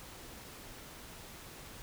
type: silence
effects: pink hiss -50 dBFS RMS until 1.82 s